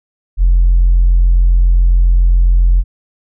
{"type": "tone with tanh clipping", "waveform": "triangle", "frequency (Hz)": 43.65, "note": "F1", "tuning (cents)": 0, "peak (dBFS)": -6, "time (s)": [0.37, 2.84], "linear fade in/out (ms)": 50, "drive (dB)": 5, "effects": []}